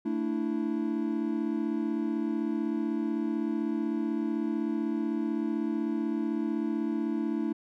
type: chord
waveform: triangle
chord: A suspended fourth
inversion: none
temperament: equal with one note detuned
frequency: 222.9 / 293.7 / 329.6 Hz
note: A3 / D4 / E4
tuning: +23 / 0 / 0 cents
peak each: -30 dBFS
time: 0.05-7.53 s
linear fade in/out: 10 ms
effects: none